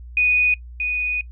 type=tone pair in turn; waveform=sine; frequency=2479 / 2479 Hz; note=D#7 / D#7; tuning=-7 / -7 cents; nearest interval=unison; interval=0 cents; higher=neither; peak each=-14 / -20 dBFS; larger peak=first; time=0.17-0.54 / 0.8-1.21 s; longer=second; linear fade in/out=2 ms; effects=noise-tail reverb RT60 0.1 s tail -22 dB re dry + added 60 Hz sine -35 dBFS peak until 1.31 s